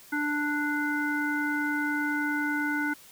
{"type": "harmonic tone", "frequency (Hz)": 295, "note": "D4", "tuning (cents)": 8, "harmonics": [1, 3, 5, 7], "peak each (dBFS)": [-29, -36, -29, -37], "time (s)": [0.12, 2.94], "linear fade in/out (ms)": 10, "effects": ["white hiss -52 dBFS RMS until 3.11 s"]}